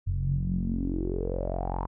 sawtooth tone with low-pass filter sweep, 44.9 Hz, F1, 49 cents sharp, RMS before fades -29 dBFS, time 0.06-1.87 s, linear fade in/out 20 ms, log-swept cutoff 100 to 1000 Hz, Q 7.6, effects none

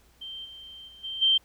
sine tone with level steps, 3136 Hz, G7, in tune, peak -36 / -42 / -47 / -32 / -18 dBFS, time 0.21-1.38 s, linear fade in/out 10 ms, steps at 0.44 / 0.87 / 1.03 / 1.21 s, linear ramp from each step 20 ms, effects added 60 Hz sine -62 dBFS peak until 1.44 s + pink hiss -62 dBFS RMS until 1.44 s

